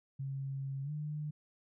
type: tone with pitch glide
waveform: sine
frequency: 136.3 to 150.36 Hz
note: C#3 to D3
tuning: -29 to +41 cents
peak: -36 dBFS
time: 0.19-1.31 s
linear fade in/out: 10 ms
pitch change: +170 cents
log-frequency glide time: 0.83-0.91 s
effects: none